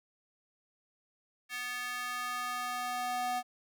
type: tone with high-pass filter sweep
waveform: square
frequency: 246.9 Hz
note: B3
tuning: in tune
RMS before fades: -36 dBFS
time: 1.49-3.43 s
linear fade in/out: 50 ms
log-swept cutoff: 1900 to 690 Hz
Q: 2.3
effects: none